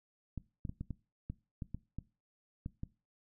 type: clicks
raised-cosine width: 5 ms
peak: -27 dBFS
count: 11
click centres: 0.377 / 0.652 / 0.694 / 0.81 / 0.907 / 1.3 / 1.622 / 1.746 / 1.986 / 2.661 / 2.834 s
effects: noise-tail reverb RT60 0.3 s tail -20 dB re dry